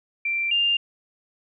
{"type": "tone pair in turn", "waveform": "sine", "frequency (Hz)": [2355, 2801], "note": ["D7", "F7"], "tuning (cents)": [4, 4], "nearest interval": "minor third", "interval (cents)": 300, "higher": "second", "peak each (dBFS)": [-22, -18], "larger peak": "second", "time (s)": [[0.25, 0.51], [0.51, 0.77]], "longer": "neither", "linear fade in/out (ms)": 5, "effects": []}